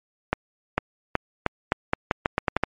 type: accelerating click train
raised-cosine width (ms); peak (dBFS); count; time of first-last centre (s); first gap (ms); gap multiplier
0.5; -5; 12; 0.33-2.636; 450; 0.83
effects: MP3 48 kbps